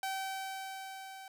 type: tone with level ramp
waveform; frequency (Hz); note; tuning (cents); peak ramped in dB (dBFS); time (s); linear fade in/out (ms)
sawtooth; 770; G5; -31; -30 to -43; 0.03-1.28; 2
effects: none